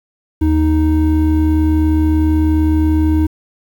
triangle tone pair together, 77.97 / 311.1 Hz, D#2 / D#4, +4 / 0 cents, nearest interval 2 octaves, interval 2396 cents, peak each -11 dBFS, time 0.41-3.27 s, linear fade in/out 10 ms, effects 7-bit

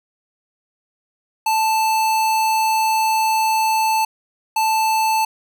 square tone pair in turn, 880 / 880 Hz, A5 / A5, 0 / 0 cents, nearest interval unison, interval 0 cents, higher neither, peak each -16 dBFS, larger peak neither, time 1.46-4.05 / 4.56-5.25 s, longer first, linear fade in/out 5 ms, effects none

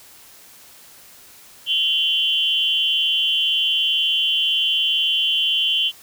sine tone with amplitude modulation, 3069 Hz, G7, 37 cents flat, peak -12 dBFS, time 1.66-5.92 s, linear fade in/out 50 ms, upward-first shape sine, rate 279 Hz, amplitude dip 100%, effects white hiss -46 dBFS RMS until 6.02 s

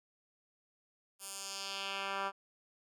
10% pulse tone with band-pass filter sweep, 196 Hz, G3, in tune, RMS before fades -40 dBFS, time 1.19-2.32 s, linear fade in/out 50 ms, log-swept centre 11000 to 1300 Hz, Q 1.4, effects none

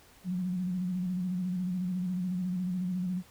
sine tone with vibrato, 181.7 Hz, F#3, 31 cents flat, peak -29 dBFS, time 0.24-3.23 s, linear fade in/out 50 ms, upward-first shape square, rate 14 Hz, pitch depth 44 cents each way, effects pink hiss -58 dBFS RMS until 3.3 s

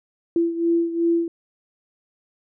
sine beating tone pair, 336.3 / 339 Hz, E4 / E4, +35 / +49 cents, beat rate 2.7 Hz, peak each -19 / -24 dBFS, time 0.36-1.28 s, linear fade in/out 2 ms, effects none

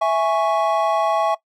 triangle chord, C# minor, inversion first, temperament equal, 659.3 / 830.6 / 1108.7 Hz, E5 / G#5 / C#6, 0 / 0 / 0 cents, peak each -17 / -19 / -20 dBFS, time 0.01-1.35 s, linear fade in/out 10 ms, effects noise-tail reverb RT60 0.1 s tail -19 dB re dry

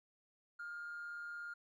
triangle tone with amplitude modulation, 1411 Hz, F6, 17 cents sharp, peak -38 dBFS, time 0.59-1.54 s, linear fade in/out 10 ms, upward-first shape sine, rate 157 Hz, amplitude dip 50%, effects tanh soft clip ceiling -40 dBFS

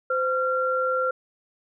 sine tone pair together, 515 / 1374.9 Hz, C5 / F6, -28 / -27 cents, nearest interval octave + perfect fourth, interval 1701 cents, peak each -24 dBFS, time 0.1-1.11 s, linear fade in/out 5 ms, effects none

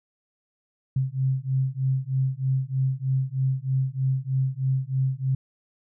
sine beating tone pair, 130.81 / 134.01 Hz, C3 / C3, 0 / +42 cents, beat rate 3.2 Hz, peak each -25 dBFS, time 0.96-5.35 s, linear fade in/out 5 ms, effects none

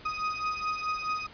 35% pulse beating tone pair, 1248 / 1252.7 Hz, D#6 / D#6, +5 / +11 cents, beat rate 4.7 Hz, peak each -30 / -32 dBFS, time 0.05-1.27 s, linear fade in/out 10 ms, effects pink hiss -50 dBFS RMS until 1.33 s + resampled to 11025 Hz

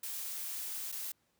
blue noise with dropouts, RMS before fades -40 dBFS, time 0.03-1.12 s, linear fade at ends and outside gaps 5 ms, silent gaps 0.918-0.923 s, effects pink hiss -75 dBFS RMS until 1.39 s + high-pass 80 Hz 12 dB/octave

